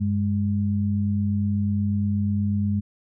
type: tone pair together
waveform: sine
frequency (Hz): 96.9 / 205.2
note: G2 / G#3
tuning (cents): -20 / -21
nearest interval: octave + minor second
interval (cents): 1299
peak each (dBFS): -23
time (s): 0-2.81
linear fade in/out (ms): 20
effects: none